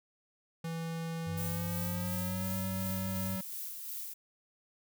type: tone with pitch glide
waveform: square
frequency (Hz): 164.81 to 189.32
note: E3 to F#3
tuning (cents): 0 to +40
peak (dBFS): -36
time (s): 0.64-3.41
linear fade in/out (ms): 5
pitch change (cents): +240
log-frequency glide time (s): 1.31-2.56
type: tone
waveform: triangle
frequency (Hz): 97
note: G2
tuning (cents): -18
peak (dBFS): -36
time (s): 1.26-3.37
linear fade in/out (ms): 20
type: noise with tremolo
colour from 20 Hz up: violet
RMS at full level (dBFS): -40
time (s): 1.37-4.14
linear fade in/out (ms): 10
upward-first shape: sine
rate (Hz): 2.8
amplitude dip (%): 35
effects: none